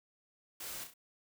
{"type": "noise with echo", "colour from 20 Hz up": "white", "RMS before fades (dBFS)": -44, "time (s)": [0.6, 0.84], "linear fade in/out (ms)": 5, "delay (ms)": 33, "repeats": 3, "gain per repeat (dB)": -6, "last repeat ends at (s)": 0.939, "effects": []}